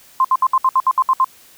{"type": "tone bursts", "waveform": "sine", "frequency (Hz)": 1046.5, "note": "C6", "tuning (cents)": 0, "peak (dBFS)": -10, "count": 10, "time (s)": [0.2, 1.245], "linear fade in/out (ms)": 2, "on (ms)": 46, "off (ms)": 65, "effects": ["white hiss -47 dBFS RMS until 1.57 s"]}